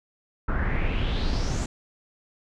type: noise with low-pass filter sweep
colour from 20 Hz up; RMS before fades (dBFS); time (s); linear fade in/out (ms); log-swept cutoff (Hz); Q
brown; -25; 0.48-1.66; 5; 1400 to 7600; 4.6
effects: none